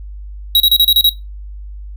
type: tone bursts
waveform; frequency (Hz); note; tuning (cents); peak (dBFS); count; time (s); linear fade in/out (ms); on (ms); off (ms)
square; 3847; B7; -46; -7; 7; 0.55-1.093; 2; 51; 31
effects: noise-tail reverb RT60 0.2 s tail -17 dB re dry + added 50 Hz sine -27 dBFS peak until 1.96 s